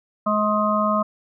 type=harmonic tone with a mistuned harmonic; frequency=211.6 Hz; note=G#3; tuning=33 cents sharp; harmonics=1 / 3 / 5 / 6; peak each=-23 / -23 / -23 / -23 dBFS; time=0.26-1.03 s; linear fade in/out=10 ms; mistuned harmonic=6; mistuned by=-23 cents; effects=none